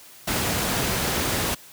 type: noise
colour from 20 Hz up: pink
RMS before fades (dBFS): -24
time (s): 0.27-1.55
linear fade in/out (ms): 10
effects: white hiss -47 dBFS RMS until 1.72 s + high-pass 60 Hz 12 dB/octave